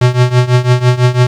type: tone with tremolo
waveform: square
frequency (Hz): 124.3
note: B2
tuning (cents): +12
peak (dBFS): -4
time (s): 0.01-1.27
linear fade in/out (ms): 5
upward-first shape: triangle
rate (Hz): 6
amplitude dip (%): 90
effects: low-pass 6000 Hz 12 dB/octave + 7-bit